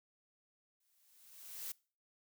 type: noise with exponential growth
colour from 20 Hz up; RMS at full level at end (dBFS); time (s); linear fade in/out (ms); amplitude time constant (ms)
blue; -41; 0.8-1.72; 5; 200
effects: noise-tail reverb RT60 0.4 s tail -24 dB re dry